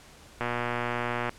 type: click train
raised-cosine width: 0.5 ms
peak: -14 dBFS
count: 107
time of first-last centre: 0.41-1.293 s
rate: 120 Hz
effects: pink hiss -52 dBFS RMS until 1.38 s + low-pass 10000 Hz 12 dB/octave